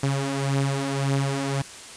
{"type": "beating tone pair", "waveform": "sawtooth", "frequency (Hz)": [136.4, 138.2], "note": ["C#3", "C#3"], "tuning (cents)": [-28, -5], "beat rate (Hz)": 1.8, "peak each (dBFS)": [-24, -20], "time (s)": [0.03, 1.62], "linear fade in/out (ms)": 5, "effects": ["white hiss -41 dBFS RMS until 1.96 s", "resampled to 22050 Hz"]}